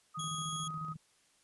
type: tone with pitch glide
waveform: sine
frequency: 1244.5 to 1255.3 Hz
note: D#6 to D#6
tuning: 0 to +15 cents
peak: -39 dBFS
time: 0.14-0.94 s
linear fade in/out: 20 ms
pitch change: +15 cents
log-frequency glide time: 0.43-0.77 s
type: tone with tremolo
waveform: sine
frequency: 157.2 Hz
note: D#3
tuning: 18 cents sharp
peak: -39 dBFS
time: 0.17-0.97 s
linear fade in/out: 10 ms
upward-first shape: square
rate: 14 Hz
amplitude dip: 55%
type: tone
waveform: 20% pulse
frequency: 3322 Hz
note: G#7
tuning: in tune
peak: -34 dBFS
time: 0.19-0.68 s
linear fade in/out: 5 ms
effects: white hiss -69 dBFS RMS until 1.43 s + resampled to 24000 Hz